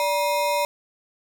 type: ring-modulated tone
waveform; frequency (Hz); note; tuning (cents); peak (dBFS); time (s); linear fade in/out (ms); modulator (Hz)
square; 769; G5; -33; -18; 0-0.65; 0; 187
effects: none